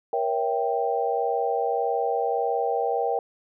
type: chord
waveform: sine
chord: A# diminished seventh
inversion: none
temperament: equal with one note detuned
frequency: 472.7 / 554.4 / 659.3 / 784 Hz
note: A#4 / C#5 / E5 / G5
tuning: +24 / 0 / 0 / 0 cents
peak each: -26 / -31 / -30 / -26 dBFS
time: 0.13-3.19 s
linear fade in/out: 2 ms
effects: none